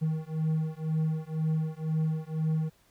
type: beating tone pair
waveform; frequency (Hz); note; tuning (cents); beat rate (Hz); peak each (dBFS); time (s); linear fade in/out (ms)
triangle; 156.8 / 158.8; D#3 / D#3; +14 / +36; 2; -28; 0.01-2.7; 20
effects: pink hiss -65 dBFS RMS until 2.9 s